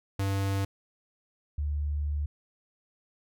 square / sine tone pair in turn, 98 / 73.42 Hz, G2 / D2, 0 / 0 cents, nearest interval perfect fourth, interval 500 cents, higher first, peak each -27 dBFS, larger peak neither, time 0.19-0.65 / 1.58-2.26 s, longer second, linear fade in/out 5 ms, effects none

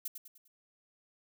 violet noise with echo, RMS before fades -37 dBFS, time 0.05-0.08 s, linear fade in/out 5 ms, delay 100 ms, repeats 4, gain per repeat -7 dB, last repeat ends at 0.48 s, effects none

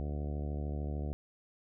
harmonic tone, 73.42 Hz, D2, in tune, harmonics 1 / 2 / 3 / 4 / 5 / 6 / 7 / 8 / 9 / 10, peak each -35 / -41 / -45 / -47 / -49 / -51 / -52 / -53 / -54 / -55 dBFS, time 0-1.13 s, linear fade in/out 0 ms, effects none

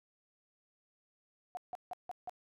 sine tone bursts, 725 Hz, F#5, 35 cents flat, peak -38 dBFS, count 5, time 1.55-2.295 s, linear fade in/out 0 ms, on 21 ms, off 160 ms, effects none

